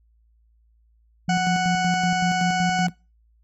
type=tone with tremolo; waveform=sine; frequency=176 Hz; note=F3; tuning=14 cents sharp; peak=-20 dBFS; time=1.28-2.9 s; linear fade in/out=5 ms; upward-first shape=square; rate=5.3 Hz; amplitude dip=60%
type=harmonic tone; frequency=740 Hz; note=F#5; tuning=in tune; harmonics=1 / 2 / 3 / 4 / 6 / 7 / 8 / 9 / 10; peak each=-22 / -28 / -32 / -34 / -38 / -39 / -40 / -41 / -42 dBFS; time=1.29-2.87 s; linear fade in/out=5 ms
effects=noise-tail reverb RT60 0.3 s tail -24 dB re dry + added 56 Hz sine -57 dBFS peak until 3.43 s